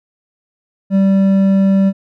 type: tone with hard clipping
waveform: triangle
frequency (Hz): 194.3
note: G3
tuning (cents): -15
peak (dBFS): -10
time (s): 0.9-1.93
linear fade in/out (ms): 50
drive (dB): 9
effects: none